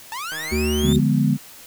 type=linear sweep; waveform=sawtooth; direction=up; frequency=860 to 3700 Hz; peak=-24 dBFS; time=0.12-0.96 s; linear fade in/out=0 ms
type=click train; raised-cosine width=0.5 ms; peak=-22 dBFS; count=96; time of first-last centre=0.32-0.925 s; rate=157 Hz
type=harmonic tone; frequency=74.8 Hz; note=D2; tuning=32 cents sharp; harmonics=1 / 3 / 5; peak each=-23 / -23 / -23 dBFS; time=0.51-1 s; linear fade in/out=20 ms
type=chord; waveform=sine; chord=D diminished seventh; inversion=none; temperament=equal; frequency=146.83 / 174.61 / 207.7 / 246.9 Hz; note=D3 / F3 / Ab3 / Cb4; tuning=0 / 0 / 0 / 0 cents; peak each=-19 / -25 / -20 / -21 dBFS; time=0.82-1.38 s; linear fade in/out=50 ms
effects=white hiss -43 dBFS RMS until 1.66 s